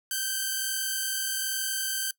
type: tone pair together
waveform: 5% pulse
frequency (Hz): 1531.8 / 1573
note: G6 / G6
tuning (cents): -40 / +6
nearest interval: unison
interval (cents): 46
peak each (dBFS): -20 / -19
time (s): 0.11-2.11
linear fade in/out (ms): 2
effects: noise-tail reverb RT60 0.1 s tail -21 dB re dry